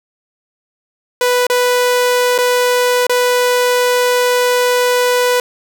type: tone with dropouts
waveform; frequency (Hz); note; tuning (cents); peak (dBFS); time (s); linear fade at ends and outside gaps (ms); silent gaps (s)
sawtooth; 493.9; B4; 0; -7; 1.21-5.4; 2; 1.468-1.499 / 2.38-2.386 / 3.068-3.095
effects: none